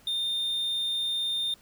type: tone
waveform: triangle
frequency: 3629 Hz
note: A#7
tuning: 47 cents flat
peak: -25 dBFS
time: 0.07-1.54 s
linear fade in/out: 2 ms
effects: pink hiss -58 dBFS RMS until 1.61 s